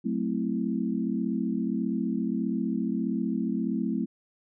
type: chord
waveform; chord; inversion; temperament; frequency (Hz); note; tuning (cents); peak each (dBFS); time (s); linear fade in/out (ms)
sine; F# half-diminished seventh; none; equal; 185 / 220 / 261.6 / 329.6; F#3 / A3 / C4 / E4; 0 / 0 / 0 / 0; -32 / -29 / -31 / -34; 0.04-4.06; 20
effects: none